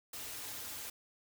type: noise with comb filter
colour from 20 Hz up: white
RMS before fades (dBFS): -44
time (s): 0.13-0.9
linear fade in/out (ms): 5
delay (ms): 5.3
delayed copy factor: -0.6
effects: none